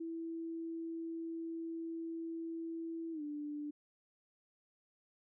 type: tone with pitch glide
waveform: sine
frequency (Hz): 329.6 to 295.3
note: E4 to D4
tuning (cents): 0 to +10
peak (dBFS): -39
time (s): 0-3.71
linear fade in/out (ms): 10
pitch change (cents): -190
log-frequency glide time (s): 3.12-3.22
effects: none